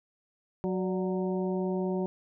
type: harmonic tone with a mistuned harmonic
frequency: 185 Hz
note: F#3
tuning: in tune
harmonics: 1 / 2 / 3 / 4 / 5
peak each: -30 / -31 / -38 / -42 / -43 dBFS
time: 0.64-2.06 s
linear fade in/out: 0 ms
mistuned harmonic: 3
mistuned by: +73 cents
effects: none